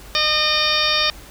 harmonic tone with a mistuned harmonic, 610 Hz, D#5, 34 cents flat, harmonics 1 / 2 / 3 / 4 / 5 / 6 / 7 / 8 / 9, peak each -27 / -24 / -26 / -24 / -26 / -21 / -26 / -26 / -25 dBFS, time 0.15-1.1 s, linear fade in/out 0 ms, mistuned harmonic 7, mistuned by +79 cents, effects added 50 Hz sine -42 dBFS peak until 1.3 s + pink hiss -42 dBFS RMS until 1.3 s

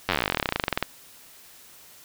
slowing click train, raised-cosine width 0.3 ms, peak -6 dBFS, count 30, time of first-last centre 0.09-0.826 s, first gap 10 ms, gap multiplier 1.06, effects white hiss -50 dBFS RMS until 2.04 s

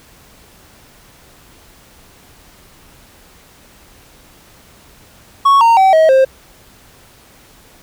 triangle tone with pitch steps, 1108.7 / 921.6 / 766.1 / 636.8 / 529.3 Hz, C#6 / A#5 / G5 / D#5 / C5, 0 / -20 / -40 / +40 / +20 cents, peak -4 dBFS, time 5.45-6.25 s, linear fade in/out 10 ms, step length 160 ms, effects pink hiss -45 dBFS RMS until 7.82 s

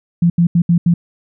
sine tone bursts at uneven times, 171.3 Hz, F3, 33 cents flat, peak -8 dBFS, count 5, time 0.22-0.3 / 0.38-0.47 / 0.55-0.62 / 0.69-0.78 / 0.86-0.94 s, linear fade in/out 5 ms, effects none

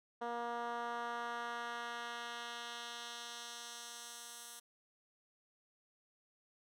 10% pulse tone with band-pass filter sweep, 237 Hz, A#3, 29 cents sharp, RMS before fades -44 dBFS, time 0.21-4.6 s, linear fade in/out 10 ms, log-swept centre 690 to 10000 Hz, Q 0.94, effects none

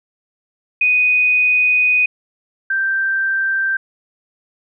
sine tone pair in turn, 2489 / 1568 Hz, D#7 / G6, 0 / 0 cents, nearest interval minor sixth, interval 800 cents, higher first, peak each -11 / -15 dBFS, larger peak first, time 0.81-2.06 / 2.7-3.77 s, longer first, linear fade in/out 5 ms, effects none

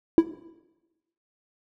triangle tone with exponential decay, 329.6 Hz, E4, in tune, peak -4 dBFS, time 0.18-0.26 s, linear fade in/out 1 ms, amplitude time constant 16 ms, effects noise-tail reverb RT60 1.0 s tail -17 dB re dry + tanh soft clip ceiling -6 dBFS

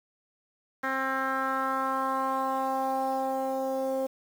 10% pulse tone with low-pass filter sweep, 265.6 Hz, C4, 26 cents sharp, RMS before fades -29 dBFS, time 0.83-4.07 s, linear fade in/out 10 ms, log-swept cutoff 1800 to 550 Hz, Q 3, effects 8-bit

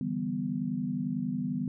sine chord, E minor seventh, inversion third, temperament equal, 146.83 / 164.81 / 196 / 246.9 Hz, D3 / E3 / G3 / B3, 0 / 0 / 0 / 0 cents, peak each -38 / -37 / -34 / -32 dBFS, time 0.01-1.68 s, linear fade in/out 2 ms, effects none

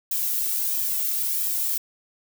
violet noise with flanger, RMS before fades -25 dBFS, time 0.11-1.78 s, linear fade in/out 5 ms, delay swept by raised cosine 1.4 to 2.05 ms, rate 1.5 Hz, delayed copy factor -0.6, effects none

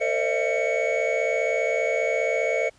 triangle tone cluster, 456.1 / 526 / 605 / 660 / 2232 Hz, A#4 / C5 / D#5 / E5 / C#7, -38 / +9 / -49 / +2 / +11 cents, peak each -26 dBFS, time 0-2.7 s, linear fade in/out 20 ms, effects pink hiss -58 dBFS RMS until 2.78 s + resampled to 22050 Hz

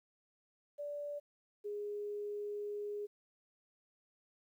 sine tone pair in turn, 582 / 413.3 Hz, D5 / G#4, -16 / -8 cents, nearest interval tritone, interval 592 cents, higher first, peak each -39 / -38 dBFS, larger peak second, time 0.78-1.2 / 1.64-3.07 s, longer second, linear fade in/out 20 ms, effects 12-bit

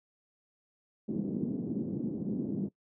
pink band-pass noise, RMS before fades -34 dBFS, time 1.08-2.69 s, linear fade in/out 10 ms, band 180 to 310 Hz, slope 24 dB/octave, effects noise-tail reverb RT60 0.1 s tail -19 dB re dry

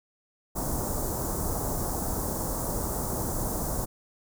pink band-stop noise, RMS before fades -30 dBFS, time 0.55-3.86 s, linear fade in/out 20 ms, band 1100 to 6700 Hz, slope 24 dB/octave, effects none

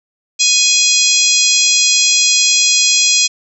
harmonic tone, 830.6 Hz, G#5, in tune, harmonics 3 / 4 / 5 / 6 / 7 / 8 / 9, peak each -17 / -17 / -17 / -17 / -17 / -17 / -17 dBFS, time 0.39-3.28 s, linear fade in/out 20 ms, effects none

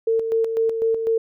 sine tone with tremolo, 451.4 Hz, A4, 44 cents sharp, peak -16 dBFS, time 0.07-1.18 s, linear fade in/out 5 ms, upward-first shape square, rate 4 Hz, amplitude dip 50%, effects none

